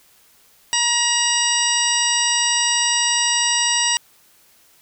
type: harmonic tone with a mistuned harmonic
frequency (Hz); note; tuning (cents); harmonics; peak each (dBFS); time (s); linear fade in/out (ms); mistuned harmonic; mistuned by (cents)
952; A#5; +36; 1 / 2 / 3 / 4 / 5 / 6 / 8; -26 / -25 / -22 / -27 / -27 / -22 / -22; 0.73-3.97; 0; 8; +79
effects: white hiss -54 dBFS RMS until 4.81 s